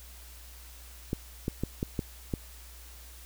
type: clicks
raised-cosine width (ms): 3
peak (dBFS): -16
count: 6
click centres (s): 1.131 / 1.481 / 1.636 / 1.829 / 1.992 / 2.338
effects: added 60 Hz sine -48 dBFS peak until 3.25 s + white hiss -52 dBFS RMS until 3.25 s